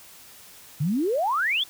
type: exponential sweep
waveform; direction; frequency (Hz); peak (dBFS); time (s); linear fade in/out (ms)
sine; up; 134.9 to 3600; -21; 0.8-1.64; 10
effects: white hiss -48 dBFS RMS until 1.69 s